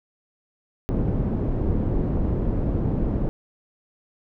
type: low-pass noise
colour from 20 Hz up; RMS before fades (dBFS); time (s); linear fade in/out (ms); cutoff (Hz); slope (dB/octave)
pink; -23; 0.89-3.29; 0; 360; 12
effects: none